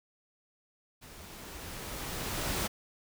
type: noise with level ramp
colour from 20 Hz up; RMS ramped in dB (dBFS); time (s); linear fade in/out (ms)
pink; -51 to -31; 1.01-2.68; 20
effects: none